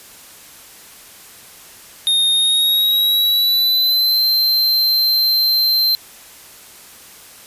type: tone with pitch glide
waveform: square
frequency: 3694 to 4122 Hz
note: A#7 to C8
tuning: -16 to -27 cents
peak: -13 dBFS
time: 2.07-5.95 s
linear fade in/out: 0 ms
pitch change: +189 cents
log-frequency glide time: 2.33-4.25 s
effects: white hiss -41 dBFS RMS until 7.46 s + resampled to 32000 Hz